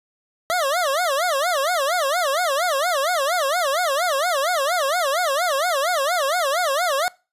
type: tone with vibrato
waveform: 25% pulse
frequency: 627 Hz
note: D#5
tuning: 13 cents sharp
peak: -15 dBFS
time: 0.5-7.08 s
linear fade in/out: 0 ms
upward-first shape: sine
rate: 4.3 Hz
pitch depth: 270 cents each way
effects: noise-tail reverb RT60 0.3 s tail -23 dB re dry + resampled to 32000 Hz